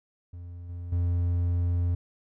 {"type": "tone with level steps", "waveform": "triangle", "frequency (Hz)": 87.31, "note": "F2", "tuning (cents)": 0, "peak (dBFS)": [-36, -32, -21], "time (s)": [0.33, 1.95], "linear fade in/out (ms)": 5, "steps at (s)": [0.69, 0.92], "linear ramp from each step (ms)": 5, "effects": []}